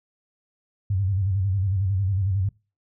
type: tone with vibrato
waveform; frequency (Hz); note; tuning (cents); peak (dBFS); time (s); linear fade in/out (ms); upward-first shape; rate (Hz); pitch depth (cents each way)
sine; 96.5; G2; -27; -20; 0.9-2.49; 5; square; 11; 81
effects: noise-tail reverb RT60 0.3 s tail -23 dB re dry